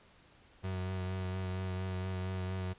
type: tone with vibrato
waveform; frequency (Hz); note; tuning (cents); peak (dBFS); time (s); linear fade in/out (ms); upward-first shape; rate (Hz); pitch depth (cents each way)
35% pulse; 93; F#2; +9; -33; 0.63-2.74; 20; sine; 4.3; 21
effects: pink hiss -62 dBFS RMS until 2.78 s + resampled to 8000 Hz